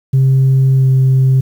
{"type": "tone with pitch glide", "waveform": "sine", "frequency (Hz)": [133.2, 131.82], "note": ["C3", "C3"], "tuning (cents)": [31, 13], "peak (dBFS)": -5, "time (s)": [0.13, 1.41], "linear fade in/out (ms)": 10, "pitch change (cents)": -18, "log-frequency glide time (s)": [0.75, 0.87], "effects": ["tanh soft clip ceiling -5 dBFS", "7-bit"]}